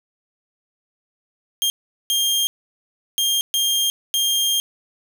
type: tone bursts at uneven times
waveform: sawtooth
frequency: 3209 Hz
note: G7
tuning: 40 cents sharp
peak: -14 dBFS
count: 5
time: 1.62-1.7 / 2.1-2.47 / 3.18-3.41 / 3.54-3.9 / 4.14-4.6 s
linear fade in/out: 0 ms
effects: none